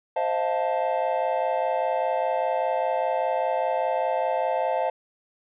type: chord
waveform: triangle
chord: F dominant seventh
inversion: second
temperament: equal with one note detuned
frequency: 523.3 / 633.5 / 698.5 / 880 Hz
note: C5 / Eb5 / F5 / A5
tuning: 0 / +31 / 0 / 0 cents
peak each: -26 dBFS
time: 0.16-4.9 s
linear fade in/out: 5 ms
effects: resampled to 8000 Hz